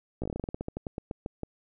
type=slowing click train; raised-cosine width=2 ms; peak=-20 dBFS; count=19; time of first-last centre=0.22-1.433 s; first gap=16 ms; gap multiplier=1.15; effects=none